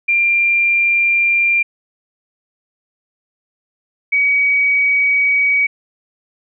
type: tone pair in turn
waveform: sine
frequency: 2383 / 2264 Hz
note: D7 / C#7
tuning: +25 / +36 cents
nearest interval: minor second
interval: 89 cents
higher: first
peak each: -11 dBFS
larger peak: neither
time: 0.08-1.63 / 4.12-5.67 s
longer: neither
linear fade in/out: 10 ms
effects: none